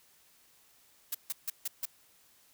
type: noise bursts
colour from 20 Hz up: blue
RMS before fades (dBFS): -34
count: 5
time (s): 1.12-1.855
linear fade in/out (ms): 5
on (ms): 27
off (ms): 150
effects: white hiss -64 dBFS RMS until 2.53 s